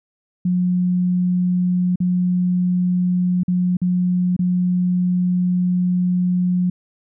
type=tone with dropouts; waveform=sine; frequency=180 Hz; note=F#3; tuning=47 cents flat; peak=-15 dBFS; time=0.45-6.7 s; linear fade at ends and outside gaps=5 ms; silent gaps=1.958-2.002 / 3.434-3.48 / 3.77-3.816 / 4.365-4.391 s; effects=none